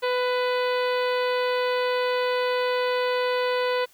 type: harmonic tone with a mistuned harmonic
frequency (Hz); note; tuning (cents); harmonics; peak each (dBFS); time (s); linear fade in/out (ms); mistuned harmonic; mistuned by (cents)
498.8; B4; +17; 1 / 2 / 3 / 4 / 5 / 6 / 7 / 8 / 9; -23 / -29 / -33 / -35 / -37 / -39 / -40 / -41 / -42; 0.02-3.86; 20; 3; -16
effects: white hiss -57 dBFS RMS until 3.93 s